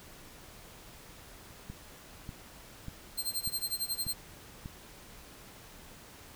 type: click train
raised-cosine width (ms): 5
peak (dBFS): -28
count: 6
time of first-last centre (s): 1.7-4.659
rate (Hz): 1.69
type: tone with tremolo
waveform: 15% pulse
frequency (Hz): 4164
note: C8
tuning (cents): -9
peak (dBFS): -23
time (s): 3.17-4.14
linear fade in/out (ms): 20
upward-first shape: sine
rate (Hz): 11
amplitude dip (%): 90
effects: pink hiss -52 dBFS RMS until 6.35 s